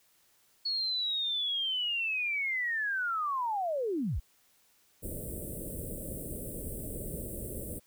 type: linear sweep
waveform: sine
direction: down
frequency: 4380 to 34.65 Hz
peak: -29 dBFS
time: 0.65-4.2 s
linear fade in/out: 10 ms
type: band-stop noise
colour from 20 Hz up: pink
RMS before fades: -39 dBFS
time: 5.02-7.8 s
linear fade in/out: 20 ms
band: 620 to 8100 Hz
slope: 96 dB/octave
effects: white hiss -67 dBFS RMS until 7.86 s